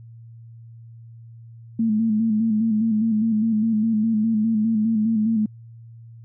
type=tone with vibrato; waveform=sine; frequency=220 Hz; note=A3; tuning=in tune; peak=-17 dBFS; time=1.79-5.46 s; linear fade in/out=5 ms; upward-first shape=square; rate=4.9 Hz; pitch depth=49 cents each way; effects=added 115 Hz sine -40 dBFS peak until 6.24 s

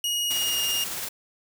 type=tone with pitch glide; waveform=sawtooth; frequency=2884 to 2836 Hz; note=F#7 to F7; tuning=-45 to +26 cents; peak=-21 dBFS; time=0.04-0.84 s; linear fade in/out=2 ms; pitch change=-29 cents; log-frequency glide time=0.24-0.65 s
type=noise with tremolo; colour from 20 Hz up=white; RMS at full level=-31 dBFS; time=0.3-1.09 s; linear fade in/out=10 ms; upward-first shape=sine; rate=18 Hz; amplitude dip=30%
effects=none

